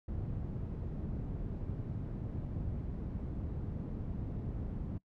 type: low-pass noise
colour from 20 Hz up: white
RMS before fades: -39 dBFS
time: 0.08-4.98 s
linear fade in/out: 5 ms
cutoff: 150 Hz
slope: 12 dB/octave
effects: noise-tail reverb RT60 0.1 s tail -22 dB re dry